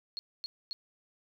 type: tone bursts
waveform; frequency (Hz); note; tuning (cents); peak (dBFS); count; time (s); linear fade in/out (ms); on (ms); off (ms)
sine; 4310; C#8; -49; -35; 3; 0.17-0.73; 0; 20; 250
effects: none